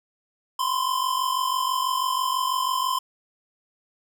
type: tone pair together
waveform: square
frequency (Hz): 1011.9 / 1058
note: B5 / C6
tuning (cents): +42 / +19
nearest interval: minor second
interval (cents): 77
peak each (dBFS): -26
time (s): 0.59-2.99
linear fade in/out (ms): 5
effects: none